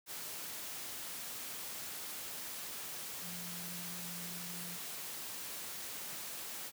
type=tone in noise; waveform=sine; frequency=174.8 Hz; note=F3; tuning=2 cents sharp; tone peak=-48 dBFS; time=3.21-4.79 s; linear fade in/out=50 ms; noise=white; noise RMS=-44 dBFS; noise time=0.06-6.72 s; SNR=-7 dB; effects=high-pass 100 Hz 12 dB/octave